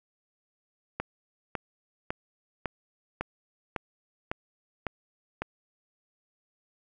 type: click train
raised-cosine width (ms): 0.5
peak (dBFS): -15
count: 9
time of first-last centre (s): 1-5.42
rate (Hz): 1.81
effects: none